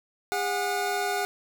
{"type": "tone pair together", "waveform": "25% pulse", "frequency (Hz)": [405.3, 727], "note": ["G#4", "F#5"], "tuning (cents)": [-42, -31], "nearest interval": "minor seventh", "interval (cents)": 1011, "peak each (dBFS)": [-26, -24], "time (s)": [0.32, 1.25], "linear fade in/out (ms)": 0, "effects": []}